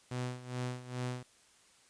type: tone with tremolo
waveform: sawtooth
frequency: 125 Hz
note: B2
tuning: 21 cents sharp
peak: -30 dBFS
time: 0.11-1.23 s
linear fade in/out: 5 ms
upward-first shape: sine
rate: 2.4 Hz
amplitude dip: 80%
effects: white hiss -64 dBFS RMS until 1.89 s + resampled to 22050 Hz